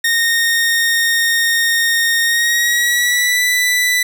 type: tone with pitch glide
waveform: sawtooth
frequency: 1848 to 1980.6 Hz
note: A#6 to B6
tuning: -16 to +4 cents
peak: -9 dBFS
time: 0.04-4.03 s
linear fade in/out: 5 ms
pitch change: +120 cents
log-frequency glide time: 2.22-3.41 s
effects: 7-bit